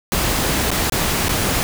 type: noise with dropouts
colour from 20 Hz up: pink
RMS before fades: -19 dBFS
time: 0.12-1.63 s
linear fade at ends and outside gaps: 0 ms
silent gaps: 0.705-0.715 / 0.898-0.922 / 1.284-1.292 s
effects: none